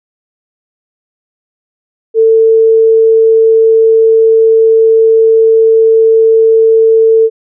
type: tone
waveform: sine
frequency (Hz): 447.4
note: A4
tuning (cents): +29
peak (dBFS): -3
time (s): 2.14-7.3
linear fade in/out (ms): 50
effects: none